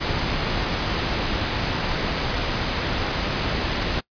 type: noise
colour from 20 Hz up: pink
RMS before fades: -24 dBFS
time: 0-4.01 s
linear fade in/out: 20 ms
effects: noise-tail reverb RT60 0.1 s tail -22 dB re dry + resampled to 11025 Hz

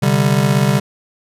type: chord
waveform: square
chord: C suspended second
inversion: none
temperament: just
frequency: 130.81 / 147.16 / 196.22 Hz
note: C3 / D3 / G3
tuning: 0 / +4 / +2 cents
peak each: -17 dBFS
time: 0.02-0.8 s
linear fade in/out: 10 ms
effects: resampled to 32000 Hz

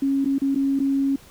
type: tone with dropouts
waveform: sine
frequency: 274.2 Hz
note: C#4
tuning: 19 cents flat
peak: -18 dBFS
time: 0.02-1.16 s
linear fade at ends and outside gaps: 5 ms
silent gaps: 0.247-0.256 / 0.384-0.417 / 0.548-0.557 / 0.792-0.8 s
effects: pink hiss -49 dBFS RMS until 1.3 s

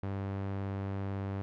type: tone with low-pass filter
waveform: sawtooth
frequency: 98 Hz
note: G2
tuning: in tune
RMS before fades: -36 dBFS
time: 0.03-1.42 s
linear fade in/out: 0 ms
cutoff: 1900 Hz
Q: 0.53
effects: none

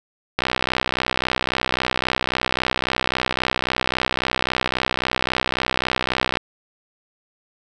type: click train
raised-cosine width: 0.3 ms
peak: -3 dBFS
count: 382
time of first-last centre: 0.39-6.371 s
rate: 63.7 Hz
effects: none

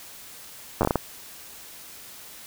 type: slowing click train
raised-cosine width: 1 ms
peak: -7 dBFS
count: 7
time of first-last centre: 0.81-0.957 s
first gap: 9 ms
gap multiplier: 1.4
effects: white hiss -44 dBFS RMS until 2.46 s

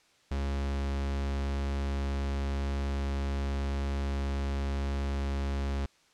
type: tone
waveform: 45% pulse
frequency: 69.3 Hz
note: C#2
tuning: in tune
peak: -29 dBFS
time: 0.31-5.86 s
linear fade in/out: 5 ms
effects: white hiss -64 dBFS RMS until 6.13 s + low-pass 6000 Hz 12 dB/octave

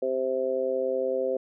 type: harmonic tone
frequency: 130.81 Hz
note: C3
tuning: in tune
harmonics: 2 / 3 / 4 / 5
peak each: -38 / -30 / -26 / -35 dBFS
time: 0.02-1.37 s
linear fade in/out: 5 ms
effects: none

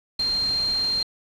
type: tone in noise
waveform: sine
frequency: 4186 Hz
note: C8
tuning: in tune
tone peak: -21 dBFS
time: 0.19-1.03 s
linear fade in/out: 5 ms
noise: pink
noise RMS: -38 dBFS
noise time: 0.19-1.03 s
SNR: +14 dB
effects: low-pass 10000 Hz 12 dB/octave

